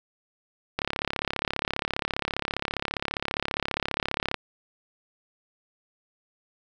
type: click train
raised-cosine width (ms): 0.3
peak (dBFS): -10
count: 125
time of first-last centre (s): 0.79-4.343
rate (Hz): 34.9
effects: none